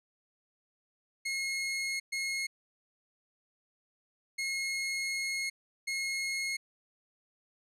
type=tone bursts at uneven times; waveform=sawtooth; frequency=2161 Hz; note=C#7; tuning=45 cents flat; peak=-28 dBFS; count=4; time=1.25-2 / 2.12-2.47 / 4.38-5.5 / 5.87-6.57 s; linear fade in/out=10 ms; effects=low-pass 10000 Hz 12 dB/octave